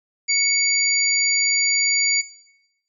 sine tone cluster, 2218 / 4697 / 6900 Hz, C#7 / D8 / A8, 0 / -1 / -35 cents, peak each -21 dBFS, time 0.28-2.22 s, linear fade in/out 20 ms, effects noise-tail reverb RT60 1.0 s tail -20 dB re dry

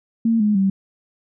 sine tone with pitch steps, 227.7 / 210 / 193.7 Hz, A#3 / G#3 / G3, -40 / +19 / -20 cents, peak -14 dBFS, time 0.25-0.7 s, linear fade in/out 5 ms, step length 150 ms, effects none

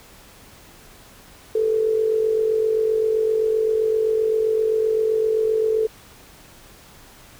sine tone with amplitude modulation, 440 Hz, A4, in tune, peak -14 dBFS, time 1.55-5.87 s, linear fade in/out 5 ms, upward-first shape sine, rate 47.7 Hz, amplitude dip 60%, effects pink hiss -47 dBFS RMS until 7.39 s

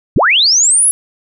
sine linear sweep, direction up, 41.2 to 11060 Hz, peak -7 dBFS, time 0.16-0.91 s, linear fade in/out 0 ms, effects none

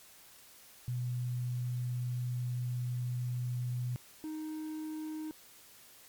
sine / triangle tone pair in turn, 123.47 / 311.1 Hz, B2 / D#4, 0 / 0 cents, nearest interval octave + major third, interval 1600 cents, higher second, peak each -32 / -35 dBFS, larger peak first, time 0.88-3.96 / 4.24-5.31 s, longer first, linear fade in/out 0 ms, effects white hiss -57 dBFS RMS until 6.08 s + MP3 96 kbps

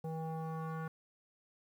square tone with low-pass filter sweep, 160.5 Hz, E3, 46 cents flat, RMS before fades -40 dBFS, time 0.04-0.88 s, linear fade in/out 5 ms, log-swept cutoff 670 to 1400 Hz, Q 3.1, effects 11-bit

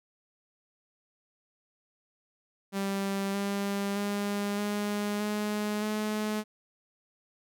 sawtooth tone with pitch steps, 196.6 / 199.81 / 203.1 / 206.4 / 209.7 / 213.2 Hz, G3 / G3 / G#3 / G#3 / G#3 / G#3, +5 / +33 / -38 / -10 / +17 / +46 cents, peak -25 dBFS, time 2.72-6.44 s, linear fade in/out 50 ms, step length 620 ms, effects none

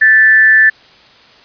sine tone with frequency modulation, 1760 Hz, A6, in tune, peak -4 dBFS, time 0.01-0.7 s, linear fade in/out 10 ms, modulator 201 Hz, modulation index 0.34, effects white hiss -43 dBFS RMS until 1.44 s + resampled to 11025 Hz

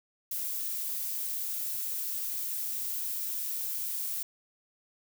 violet noise, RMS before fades -34 dBFS, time 0.31-4.23 s, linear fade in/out 5 ms, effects none

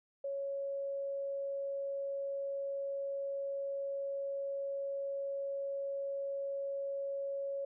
sine tone, 554.4 Hz, C#5, in tune, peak -35 dBFS, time 0.24-7.65 s, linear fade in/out 5 ms, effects none

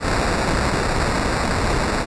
pink noise with sample-and-hold, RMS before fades -20 dBFS, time 0-2.06 s, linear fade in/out 50 ms, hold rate 3150 Hz, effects resampled to 22050 Hz

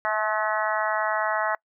harmonic tone with a mistuned harmonic, 214.5 Hz, A3, 44 cents flat, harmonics 3 / 4 / 5 / 6 / 7 / 8 / 9, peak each -28 / -29 / -30 / -31 / -31 / -32 / -33 dBFS, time 0.05-1.55 s, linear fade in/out 0 ms, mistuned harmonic 3, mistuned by +18 cents, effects noise-tail reverb RT60 0.1 s tail -26 dB re dry

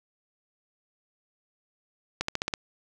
accelerating click train, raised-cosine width 0.2 ms, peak -10 dBFS, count 6, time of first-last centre 2.21-2.538 s, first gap 74 ms, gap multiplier 0.94, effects none

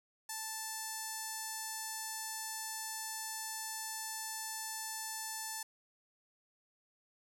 5% pulse tone with notch filter, 880 Hz, A5, in tune, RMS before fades -42 dBFS, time 0.29-5.63 s, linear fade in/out 5 ms, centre 3000 Hz, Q 0.97, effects none

